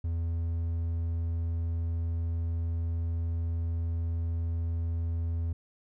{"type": "tone", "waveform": "triangle", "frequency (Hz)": 83.4, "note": "E2", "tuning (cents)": 21, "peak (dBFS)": -26, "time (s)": [0.04, 5.53], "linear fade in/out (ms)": 5, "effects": []}